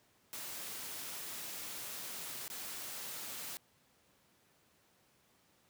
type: noise with dropouts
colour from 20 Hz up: white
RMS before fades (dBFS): -44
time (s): 0.33-3.57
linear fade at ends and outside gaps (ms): 0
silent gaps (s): 2.48-2.501
effects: pink hiss -70 dBFS RMS until 5.69 s + high-pass 100 Hz 12 dB/octave